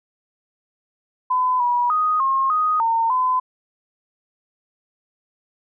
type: tone with pitch steps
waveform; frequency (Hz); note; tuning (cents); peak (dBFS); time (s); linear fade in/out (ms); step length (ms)
sine; 1010 / 969 / 1246 / 1073 / 1247 / 912 / 1016; B5 / B5 / D#6 / C6 / D#6 / A#5 / B5; +39 / -33 / +2 / +43 / +3 / -38 / +49; -16; 1.3-3.4; 10; 300
effects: none